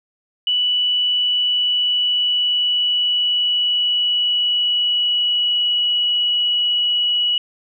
sine tone with pitch glide, 2960 to 2929 Hz, F#7 to F#7, 0 to -18 cents, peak -15 dBFS, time 0.47-7.38 s, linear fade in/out 2 ms, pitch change -18 cents, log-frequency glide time 1.02-5.76 s, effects none

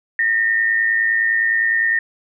sine tone pair together, 1824 / 1933.8 Hz, A#6 / B6, -38 / -37 cents, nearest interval minor second, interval 101 cents, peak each -15 / -22 dBFS, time 0.19-1.99 s, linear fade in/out 2 ms, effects none

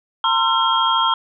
sine tone cluster, 911 / 1044 / 1354 / 3236 Hz, A#5 / C6 / E6 / G#7, -40 / -4 / +46 / -46 cents, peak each -20 dBFS, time 0.24-1.14 s, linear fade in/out 2 ms, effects none

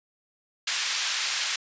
white band-pass noise, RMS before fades -28 dBFS, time 0.67-1.56 s, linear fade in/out 5 ms, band 1500 to 5600 Hz, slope 12 dB/octave, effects resampled to 16000 Hz

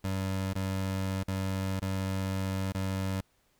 25% pulse tone with dropouts, 95.6 Hz, G2, 43 cents flat, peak -26 dBFS, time 0.04-3.21 s, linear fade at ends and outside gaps 5 ms, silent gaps 0.534-0.553 / 1.234-1.281 / 1.798-1.819 / 2.722-2.747 s, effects pink hiss -70 dBFS RMS until 3.59 s

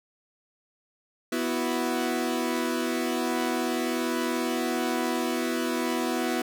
sawtooth chord, B suspended fourth, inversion none, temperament equal, 246.9 / 329.6 / 370 Hz, B3 / E4 / F#4, 0 / 0 / 0 cents, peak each -25 / -26 / -28 dBFS, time 1.32-6.42 s, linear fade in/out 5 ms, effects none

